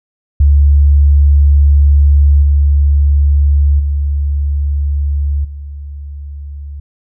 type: tone with level steps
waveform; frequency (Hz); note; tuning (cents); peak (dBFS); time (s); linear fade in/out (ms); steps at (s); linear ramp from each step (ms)
sine; 71.6; D2; -43; -4 / -6 / -11 / -23; 0.4-6.8; 5; 2.42 / 3.79 / 5.44; 10
effects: none